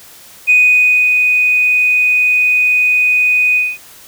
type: tone with ADSR envelope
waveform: sine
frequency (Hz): 2489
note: D#7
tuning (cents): 0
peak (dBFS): -4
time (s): 0.47-3.78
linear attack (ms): 29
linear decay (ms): 590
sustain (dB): -4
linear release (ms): 220
effects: tanh soft clip ceiling -1 dBFS + white hiss -39 dBFS RMS until 4.07 s

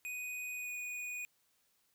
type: tone with pitch glide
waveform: square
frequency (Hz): 2489 to 2469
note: D#7 to D#7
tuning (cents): 0 to -14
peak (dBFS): -40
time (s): 0.05-1.25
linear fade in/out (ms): 0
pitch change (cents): -14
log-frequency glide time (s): 0.52-0.77
effects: white hiss -75 dBFS RMS until 1.94 s

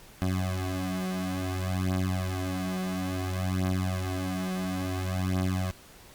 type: beating tone pair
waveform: 20% pulse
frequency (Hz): 92.5 / 93.08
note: F#2 / F#2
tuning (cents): 0 / +11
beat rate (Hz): 0.58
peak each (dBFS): -26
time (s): 0.22-5.71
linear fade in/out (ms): 0
effects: pink hiss -52 dBFS RMS until 6.14 s + Opus 48 kbps

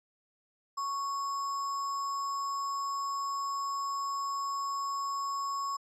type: tone with sample-and-hold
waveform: sine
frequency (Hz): 1108.7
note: C#6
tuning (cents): 0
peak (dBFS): -31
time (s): 0.77-5.77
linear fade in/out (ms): 10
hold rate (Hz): 6300
effects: resampled to 24000 Hz

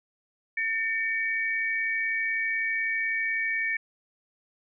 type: tone pair together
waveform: sine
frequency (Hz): 1800 / 2268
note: A6 / C#7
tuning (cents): +39 / +39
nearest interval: major third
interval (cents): 400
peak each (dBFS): -28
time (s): 0.57-3.77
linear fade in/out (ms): 5
effects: none

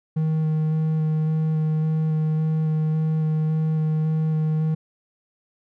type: tone with vibrato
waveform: triangle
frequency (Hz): 156.8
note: D#3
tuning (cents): +14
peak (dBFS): -17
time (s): 0.16-4.75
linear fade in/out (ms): 10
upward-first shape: square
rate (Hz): 1.8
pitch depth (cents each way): 9
effects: none

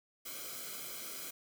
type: noise with comb filter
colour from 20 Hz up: white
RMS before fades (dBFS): -44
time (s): 0.25-1.31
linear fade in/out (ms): 10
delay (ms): 1.1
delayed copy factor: -0.85
effects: none

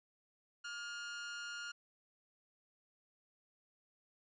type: tone with amplitude modulation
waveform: sawtooth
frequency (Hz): 1417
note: F6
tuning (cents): +25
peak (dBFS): -37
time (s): 0.64-1.72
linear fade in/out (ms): 10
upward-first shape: sine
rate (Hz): 258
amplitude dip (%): 45
effects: resampled to 16000 Hz

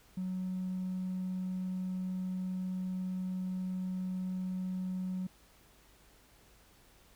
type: tone with hard clipping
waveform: sine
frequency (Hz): 185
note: F#3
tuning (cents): 0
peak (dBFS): -34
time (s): 0.17-5.27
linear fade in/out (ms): 5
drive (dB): 1
effects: added 50 Hz sine -67 dBFS peak until 7.15 s + pink hiss -63 dBFS RMS until 7.15 s

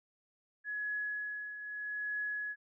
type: tone with tremolo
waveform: sine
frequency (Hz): 1687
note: G#6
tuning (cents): +27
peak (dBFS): -33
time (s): 0.64-2.56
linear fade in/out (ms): 50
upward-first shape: triangle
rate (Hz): 0.8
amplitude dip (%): 65
effects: none

